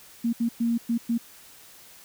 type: tone bursts at uneven times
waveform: sine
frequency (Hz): 233.1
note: A#3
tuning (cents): 0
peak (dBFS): -21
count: 5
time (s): 0.24-0.33 / 0.4-0.49 / 0.6-0.78 / 0.89-0.98 / 1.09-1.18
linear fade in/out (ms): 10
effects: white hiss -50 dBFS RMS until 2.04 s